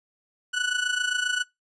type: tone with amplitude modulation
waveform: 30% pulse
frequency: 1480 Hz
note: F#6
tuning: in tune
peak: -18 dBFS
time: 0.53-1.44 s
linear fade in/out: 20 ms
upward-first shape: sine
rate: 27.5 Hz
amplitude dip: 70%
effects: noise-tail reverb RT60 0.2 s tail -24 dB re dry + resampled to 22050 Hz